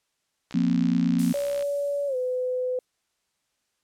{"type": "click train", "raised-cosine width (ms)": 0.2, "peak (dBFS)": -23, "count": 72, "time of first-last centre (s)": [0.51, 1.625], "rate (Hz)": 63.7}
{"type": "chord", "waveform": "sine", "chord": "F suspended fourth", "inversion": "none", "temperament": "equal", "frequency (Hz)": [174.61, 233.1, 261.6], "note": ["F3", "Bb3", "C4"], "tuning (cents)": [0, 0, 0], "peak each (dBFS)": -24, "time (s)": [0.54, 1.33], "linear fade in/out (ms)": 10}
{"type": "noise with exponential decay", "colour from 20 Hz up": "violet", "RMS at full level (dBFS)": -30, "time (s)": [1.19, 2.85], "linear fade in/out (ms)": 2, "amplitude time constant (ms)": 360}
{"type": "tone with pitch glide", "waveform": "sine", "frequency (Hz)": [570, 504.9], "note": ["C#5", "B4"], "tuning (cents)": [48, 38], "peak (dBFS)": -24, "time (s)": [1.34, 2.79], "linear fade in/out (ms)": 2, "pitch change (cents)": -210, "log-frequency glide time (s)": [2.07, 2.16]}
{"effects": ["white hiss -75 dBFS RMS until 3.83 s", "low-pass 9000 Hz 12 dB/octave"]}